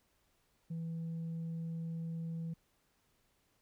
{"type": "tone", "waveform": "sine", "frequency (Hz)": 164.81, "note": "E3", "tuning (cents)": 0, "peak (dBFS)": -35, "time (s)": [0.7, 2.54], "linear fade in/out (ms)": 10, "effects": ["tanh soft clip ceiling -36 dBFS", "pink hiss -75 dBFS RMS until 3.61 s"]}